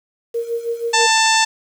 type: tone with tremolo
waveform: sine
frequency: 466.2 Hz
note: A#4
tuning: in tune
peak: -17 dBFS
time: 0.34-1.07 s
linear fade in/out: 10 ms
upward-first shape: sine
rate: 6.2 Hz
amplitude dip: 75%
type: harmonic tone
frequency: 888 Hz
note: A5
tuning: 16 cents sharp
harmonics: 1 / 2 / 3 / 4 / 5 / 6 / 7 / 8 / 9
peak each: -16 / -19 / -21 / -22 / -23 / -24 / -24 / -25 / -26 dBFS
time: 0.93-1.45 s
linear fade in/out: 10 ms
effects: 7-bit